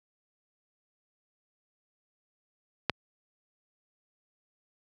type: click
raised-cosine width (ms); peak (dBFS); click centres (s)
0.3; -8; 2.897
effects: high-pass 80 Hz 12 dB/octave